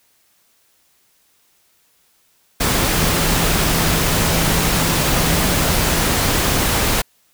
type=tone in noise; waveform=sine; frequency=164.81 Hz; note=E3; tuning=in tune; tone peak=-23 dBFS; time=2.95-6.01 s; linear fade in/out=10 ms; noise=pink; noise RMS=-17 dBFS; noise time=2.6-7.02 s; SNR=-9 dB; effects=white hiss -59 dBFS RMS until 7.33 s